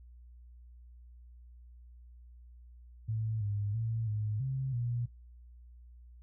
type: tone with pitch steps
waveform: sine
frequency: 110.5 / 102.6 / 113.1 / 106.3 / 133 / 119.8 Hz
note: A2 / G#2 / A2 / G#2 / C3 / A#2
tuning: +8 / -21 / +48 / +41 / +29 / +48 cents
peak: -31 dBFS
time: 3.08-5.06 s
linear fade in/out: 10 ms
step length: 330 ms
effects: noise-tail reverb RT60 0.2 s tail -20 dB re dry + added 60 Hz sine -51 dBFS peak until 6.22 s